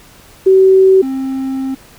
sine / triangle tone pair in turn, 380.8 / 265.8 Hz, F#4 / C4, +50 / +27 cents, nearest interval tritone, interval 623 cents, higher first, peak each -4 / -14 dBFS, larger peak first, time 0.46-1.02 / 1.02-1.75 s, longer second, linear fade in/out 10 ms, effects pink hiss -42 dBFS RMS until 1.98 s

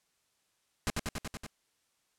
pink noise with echo, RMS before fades -30 dBFS, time 0.87-0.9 s, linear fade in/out 0 ms, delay 94 ms, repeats 6, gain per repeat -2 dB, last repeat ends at 1.464 s, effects white hiss -75 dBFS RMS until 2.18 s + low-pass 10000 Hz 12 dB/octave

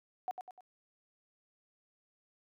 sine tone with echo, 740 Hz, F#5, in tune, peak -32 dBFS, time 0.28-0.31 s, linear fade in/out 0 ms, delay 99 ms, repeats 3, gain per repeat -7 dB, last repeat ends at 0.607 s, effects high-pass 400 Hz 12 dB/octave

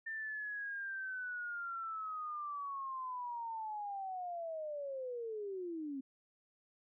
sine linear sweep, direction down, 1798 to 262 Hz, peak -39 dBFS, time 0.06-6.01 s, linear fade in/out 10 ms, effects none

